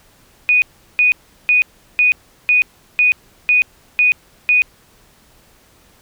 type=tone bursts; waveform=sine; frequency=2476 Hz; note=D#7; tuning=9 cents flat; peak=-9 dBFS; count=9; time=0.49-4.62 s; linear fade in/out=0 ms; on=130 ms; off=370 ms; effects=pink hiss -51 dBFS RMS until 6.01 s